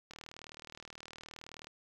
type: click train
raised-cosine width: 0.2 ms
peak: -30 dBFS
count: 62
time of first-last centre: 0.11-1.67 s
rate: 39.1 Hz
effects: 10-bit